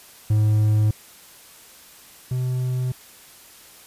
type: tone pair in turn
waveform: triangle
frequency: 106.9 / 127.13 Hz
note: A2 / C3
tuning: -49 / -49 cents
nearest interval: minor third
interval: 300 cents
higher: second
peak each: -13 / -19 dBFS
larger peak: first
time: 0.3-0.91 / 2.31-2.92 s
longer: neither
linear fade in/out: 5 ms
effects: white hiss -47 dBFS RMS until 3.86 s + resampled to 32000 Hz